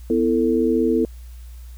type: tone cluster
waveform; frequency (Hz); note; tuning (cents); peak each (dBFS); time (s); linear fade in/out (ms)
sine; 249.8 / 330.7 / 445.7; B3 / E4 / A4; +20 / +6 / +22; -20; 0.1-1.05; 2
effects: added 60 Hz sine -35 dBFS peak until 1.77 s + white hiss -54 dBFS RMS until 1.77 s